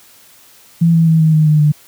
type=tone with pitch steps; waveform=sine; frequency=167.5 / 164.34 / 161.23 / 158.19 / 155.2 / 152.27 / 149.4 Hz; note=E3 / E3 / E3 / D#3 / D#3 / D#3 / D3; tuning=+28 / -5 / -38 / +29 / -4 / -37 / +30 cents; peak=-7 dBFS; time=0.81-1.72 s; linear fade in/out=10 ms; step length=130 ms; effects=white hiss -45 dBFS RMS until 1.87 s + high-pass 60 Hz 12 dB/octave